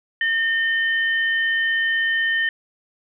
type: tone pair together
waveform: sine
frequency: 1824 / 3050 Hz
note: A#6 / G7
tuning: -38 / -48 cents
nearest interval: major sixth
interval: 890 cents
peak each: -18 / -28 dBFS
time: 0.21-2.49 s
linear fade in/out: 2 ms
effects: none